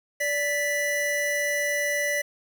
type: tone pair together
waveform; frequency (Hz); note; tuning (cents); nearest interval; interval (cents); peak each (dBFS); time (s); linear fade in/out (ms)
square; 582.4 / 1975.5; D5 / B6; -15 / 0; octave + major sixth; 2115; -29 / -26; 0.2-2.22; 10
effects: 8-bit